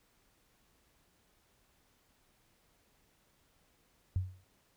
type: tone with exponential decay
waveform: sine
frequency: 92.5 Hz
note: F#2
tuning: in tune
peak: -26 dBFS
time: 4.16-4.44 s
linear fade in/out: 0 ms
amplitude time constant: 60 ms
effects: pink hiss -71 dBFS RMS until 4.76 s